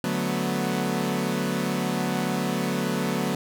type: chord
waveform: sawtooth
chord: B minor seventh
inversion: first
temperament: equal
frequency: 146.83 / 185 / 220 / 246.9 Hz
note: D3 / F#3 / A3 / B3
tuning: 0 / 0 / 0 / 0 cents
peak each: -28 / -24 / -27 / -25 dBFS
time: 0.04-3.35 s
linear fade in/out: 2 ms
effects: none